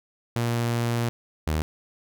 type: tone pair in turn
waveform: sawtooth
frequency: 118 / 77.55 Hz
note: A#2 / D#2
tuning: +22 / -5 cents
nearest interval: perfect fifth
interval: 727 cents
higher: first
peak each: -19 dBFS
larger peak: neither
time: 0.36-1.09 / 1.47-1.62 s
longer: first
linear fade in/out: 0 ms
effects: none